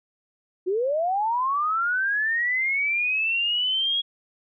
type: linear sweep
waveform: sine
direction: up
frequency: 349.2 to 3322 Hz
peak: -21 dBFS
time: 0.66-4.02 s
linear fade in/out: 20 ms
effects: none